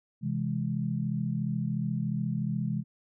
sine chord, C augmented, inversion none, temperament equal, 130.81 / 164.81 / 207.7 Hz, C3 / E3 / G#3, 0 / 0 / 0 cents, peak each -32 dBFS, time 0.21-2.84 s, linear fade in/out 50 ms, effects none

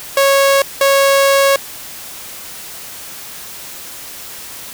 sawtooth tone bursts at uneven times, 551 Hz, C#5, 11 cents flat, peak -5 dBFS, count 2, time 0.17-0.62 / 0.81-1.56 s, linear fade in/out 2 ms, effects white hiss -31 dBFS RMS until 4.73 s

